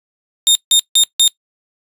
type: tone bursts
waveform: sawtooth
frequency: 3664 Hz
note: A#7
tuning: 31 cents flat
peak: -5 dBFS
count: 4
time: 0.47-1.278 s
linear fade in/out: 0 ms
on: 82 ms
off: 160 ms
effects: noise-tail reverb RT60 0.1 s tail -20 dB re dry + resampled to 32000 Hz